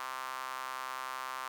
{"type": "tone with high-pass filter", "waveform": "sawtooth", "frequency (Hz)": 130.4, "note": "C3", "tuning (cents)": -5, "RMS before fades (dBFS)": -40, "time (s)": [0, 1.48], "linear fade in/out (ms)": 0, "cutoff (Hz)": 1100, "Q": 3.7, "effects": []}